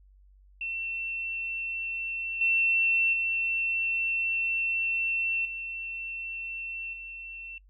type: tone with level steps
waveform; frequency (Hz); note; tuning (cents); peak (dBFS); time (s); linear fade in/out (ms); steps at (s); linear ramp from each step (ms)
sine; 2698; E7; +40; -31 / -22 / -26 / -34 / -39; 0.61-7.58; 2; 2.41 / 3.13 / 5.45 / 6.93; 2
effects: noise-tail reverb RT60 0.1 s tail -23 dB re dry + added 48 Hz sine -54 dBFS peak until 7.69 s